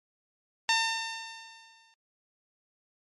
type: tone with exponential decay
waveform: 10% pulse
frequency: 904 Hz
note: A5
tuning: 47 cents sharp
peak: -13 dBFS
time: 0.69-1.94 s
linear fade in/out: 1 ms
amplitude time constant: 270 ms
effects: low-pass 11000 Hz 12 dB/octave + MP3 48 kbps